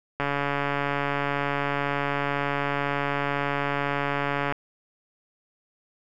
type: click train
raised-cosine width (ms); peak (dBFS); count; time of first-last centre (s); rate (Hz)
0.5; -11; 615; 0.2-4.524; 142
effects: none